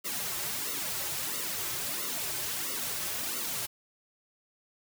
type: noise with flanger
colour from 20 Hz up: white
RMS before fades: -34 dBFS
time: 0.04-3.67 s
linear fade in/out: 20 ms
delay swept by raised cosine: 1.2 to 4.3 ms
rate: 1.5 Hz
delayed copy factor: -0.85
effects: none